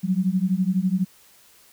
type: beating tone pair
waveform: sine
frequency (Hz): 180.4 / 192.4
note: F#3 / G3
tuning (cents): -44 / -32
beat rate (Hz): 12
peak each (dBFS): -22 / -22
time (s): 0.03-1.05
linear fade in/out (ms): 20
effects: white hiss -54 dBFS RMS until 1.72 s